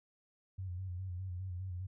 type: tone with vibrato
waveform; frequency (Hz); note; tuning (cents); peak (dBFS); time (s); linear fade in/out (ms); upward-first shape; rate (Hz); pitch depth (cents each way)
sine; 91.7; F#2; -15; -38; 0.58-1.87; 10; square; 4.9; 52
effects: none